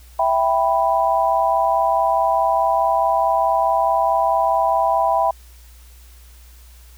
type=chord; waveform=sine; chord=E minor; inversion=none; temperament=equal; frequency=659.3 / 784 / 987.8 Hz; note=E5 / G5 / B5; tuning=0 / 0 / 0 cents; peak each=-19 dBFS; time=0.19-5.31 s; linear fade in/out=5 ms; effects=added 60 Hz sine -42 dBFS peak until 6.97 s + white hiss -51 dBFS RMS until 6.97 s